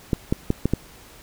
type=clicks; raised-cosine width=3 ms; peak=-6 dBFS; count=5; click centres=0.132 / 0.325 / 0.504 / 0.656 / 0.736 s; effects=pink hiss -47 dBFS RMS until 1.22 s